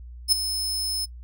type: tone with ADSR envelope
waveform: sawtooth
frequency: 5210 Hz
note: E8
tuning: 21 cents flat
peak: -11 dBFS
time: 0.28-1.06 s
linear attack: 43 ms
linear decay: 7 ms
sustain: -12 dB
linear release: 20 ms
effects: noise-tail reverb RT60 0.1 s tail -21 dB re dry + added 60 Hz sine -38 dBFS peak until 1.23 s